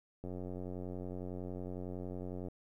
click train, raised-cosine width 2 ms, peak -30 dBFS, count 205, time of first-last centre 0.24-2.484 s, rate 90.9 Hz, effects 12-bit

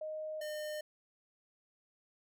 sine / square tone pair in turn, 621 / 607.2 Hz, D#5 / D#5, -3 / -42 cents, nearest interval unison, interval 39 cents, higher first, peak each -38 / -39 dBFS, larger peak first, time 0.01-0.41 / 0.41-0.81 s, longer neither, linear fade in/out 5 ms, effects none

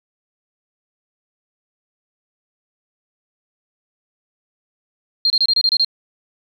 sine tone bursts, 4203 Hz, C8, 7 cents sharp, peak -12 dBFS, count 8, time 5.25-5.847 s, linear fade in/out 2 ms, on 51 ms, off 27 ms, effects 8-bit

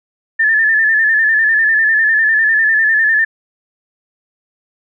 sine tone with vibrato, 1760 Hz, A6, in tune, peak -9 dBFS, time 0.39-3.25 s, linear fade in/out 10 ms, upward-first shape square, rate 10 Hz, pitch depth 42 cents each way, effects none

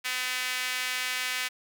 sawtooth tone with high-pass filter, 253.3 Hz, B3, 44 cents sharp, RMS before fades -31 dBFS, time 0.04-1.49 s, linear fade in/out 20 ms, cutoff 2100 Hz, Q 1.6, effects none

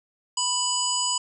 harmonic tone, 990 Hz, B5, 4 cents sharp, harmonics 1 / 3 / 5 / 7 / 8, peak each -29 / -29 / -29 / -29 / -29 dBFS, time 0.37-1.18 s, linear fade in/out 5 ms, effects none

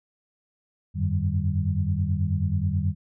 sine tone cluster, 88.4 / 97.7 / 149.6 / 191.2 Hz, F2 / G2 / D3 / G3, +22 / -5 / +32 / -43 cents, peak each -25 / -27 / -29 / -30 dBFS, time 0.94-2.95 s, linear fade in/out 50 ms, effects none

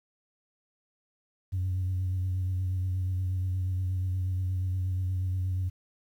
sine tone with vibrato, 92.5 Hz, F#2, in tune, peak -25 dBFS, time 1.52-5.7 s, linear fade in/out 20 ms, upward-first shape triangle, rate 8.4 Hz, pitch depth 36 cents each way, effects tanh soft clip ceiling -24 dBFS + 10-bit

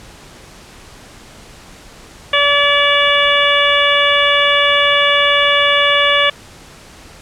harmonic tone, 574 Hz, D5, 40 cents flat, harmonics 1 / 2 / 3 / 4 / 5 / 6, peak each -17 / -17 / -17 / -17 / -17 / -17 dBFS, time 2.33-6.3 s, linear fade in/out 5 ms, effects pink hiss -39 dBFS RMS until 7.21 s + low-pass 9000 Hz 12 dB/octave

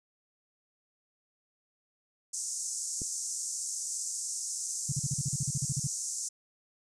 pink band-pass noise, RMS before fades -36 dBFS, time 2.33-6.29 s, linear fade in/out 10 ms, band 5900 to 8900 Hz, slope 48 dB/octave
click, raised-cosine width 3 ms, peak -27 dBFS, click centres 3.018 s
sine tone bursts, 138.59 Hz, C#3, in tune, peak -28 dBFS, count 14, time 4.89-5.871 s, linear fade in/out 5 ms, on 32 ms, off 41 ms
effects none

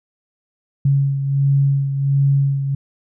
sine beating tone pair, 138.59 / 139.99 Hz, C#3 / C#3, 0 / +17 cents, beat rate 1.4 Hz, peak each -14 / -22 dBFS, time 0.85-2.75 s, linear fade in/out 5 ms, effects none

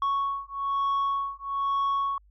sine beating tone pair, 1108.7 / 1109.8 Hz, C#6 / C#6, 0 / +2 cents, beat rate 1.1 Hz, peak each -26 dBFS, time 0.02-2.18 s, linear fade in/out 2 ms, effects tanh soft clip ceiling -22 dBFS + added 50 Hz sine -55 dBFS peak until 2.3 s

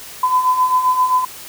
sine beating tone pair, 1006 / 1013.6 Hz, B5 / B5, +32 / +45 cents, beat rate 7.6 Hz, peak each -20 / -13 dBFS, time 0.23-1.25 s, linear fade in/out 5 ms, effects white hiss -35 dBFS RMS until 1.48 s

